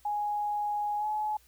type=tone with pitch glide; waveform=sine; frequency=830.6 to 850.5 Hz; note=G#5 to G#5; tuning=0 to +41 cents; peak=-28 dBFS; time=0.05-1.37 s; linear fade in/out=5 ms; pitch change=+41 cents; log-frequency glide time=0.98-1.06 s; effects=added 60 Hz sine -63 dBFS peak until 1.47 s + white hiss -63 dBFS RMS until 1.47 s